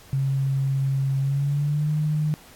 sine tone with pitch glide, 135.7 to 152.32 Hz, C#3 to D#3, -36 to -36 cents, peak -20 dBFS, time 0.13-2.34 s, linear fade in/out 0 ms, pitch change +200 cents, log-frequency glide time 1.19-1.93 s, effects pink hiss -49 dBFS RMS until 2.55 s + AAC 64 kbps

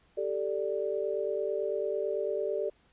sine chord, G suspended second, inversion none, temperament just, 392 / 441 / 588 Hz, G4 / A4 / D5, 0 / +4 / +2 cents, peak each -33 dBFS, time 0.17-2.7 s, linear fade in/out 10 ms, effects pink hiss -66 dBFS RMS until 2.92 s + resampled to 8000 Hz

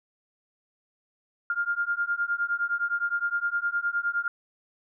sine beating tone pair, 1400 / 1409.7 Hz, F6 / F6, +4 / +16 cents, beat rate 9.7 Hz, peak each -28 dBFS, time 1.5-4.28 s, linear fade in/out 2 ms, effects none

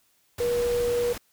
sine tone in noise, 480.7 Hz, B4, 47 cents flat, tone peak -22 dBFS, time 0.4-1.13 s, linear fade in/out 5 ms, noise pink, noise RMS -36 dBFS, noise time 0.38-1.18 s, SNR +11 dB, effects white hiss -66 dBFS RMS until 1.32 s

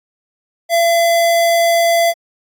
square tone, 677 Hz, E5, 46 cents sharp, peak -11 dBFS, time 0.69-2.14 s, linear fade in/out 50 ms, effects AAC 64 kbps

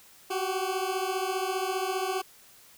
20% pulse beating tone pair, 370 / 385 Hz, F#4 / G4, 0 / -31 cents, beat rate 15 Hz, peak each -26 / -26 dBFS, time 0.3-2.22 s, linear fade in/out 10 ms, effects white hiss -55 dBFS RMS until 2.77 s

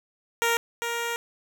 10% pulse tone pair in turn, 465.6 / 468.8 Hz, A#4 / A#4, -2 / +10 cents, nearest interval unison, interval 12 cents, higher second, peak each -13 / -19 dBFS, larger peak first, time 0.42-0.57 / 0.82-1.16 s, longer second, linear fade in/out 0 ms, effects none

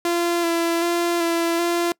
sawtooth tone with vibrato, 340 Hz, F4, 46 cents flat, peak -15 dBFS, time 0.05-1.92 s, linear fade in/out 2 ms, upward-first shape square, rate 1.3 Hz, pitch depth 19 cents each way, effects noise-tail reverb RT60 0.1 s tail -24 dB re dry

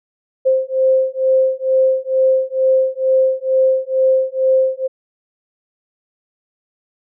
sine beating tone pair, 523.3 / 525.5 Hz, C5 / C5, 0 / +7 cents, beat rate 2.2 Hz, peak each -15 dBFS, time 0.45-4.88 s, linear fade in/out 20 ms, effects none

